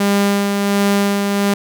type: tone with tremolo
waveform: sawtooth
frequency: 200.9 Hz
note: G3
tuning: 43 cents sharp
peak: -8 dBFS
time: 0-1.54 s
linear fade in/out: 5 ms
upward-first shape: sine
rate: 1.4 Hz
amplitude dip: 35%
effects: none